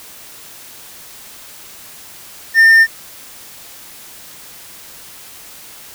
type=tone; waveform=triangle; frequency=1807 Hz; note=A6; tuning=46 cents sharp; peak=-3 dBFS; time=2.54-2.87 s; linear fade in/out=50 ms; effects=white hiss -37 dBFS RMS until 5.94 s